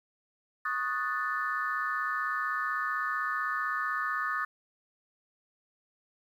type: chord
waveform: sine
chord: D# half-diminished seventh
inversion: third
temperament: equal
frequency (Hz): 1108.7 / 1244.5 / 1480 / 1760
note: C#6 / D#6 / F#6 / A6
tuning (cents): 0 / 0 / 0 / 0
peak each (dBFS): -37 / -32 / -36 / -33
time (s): 0.65-4.45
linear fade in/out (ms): 5
effects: tanh soft clip ceiling -19 dBFS + 10-bit